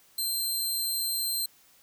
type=tone; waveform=15% pulse; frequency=4141 Hz; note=C8; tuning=19 cents flat; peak=-21 dBFS; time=0.18-1.46 s; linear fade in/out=5 ms; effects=white hiss -60 dBFS RMS until 1.82 s